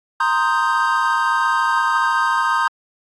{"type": "chord", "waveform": "triangle", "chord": "C minor seventh", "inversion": "third", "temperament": "equal", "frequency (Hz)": [932.3, 1046.5, 1244.5, 1568], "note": ["Bb5", "C6", "Eb6", "G6"], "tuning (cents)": [0, 0, 0, 0], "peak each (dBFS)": -19, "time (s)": [0.2, 2.68], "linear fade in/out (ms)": 5, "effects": ["AAC 32 kbps"]}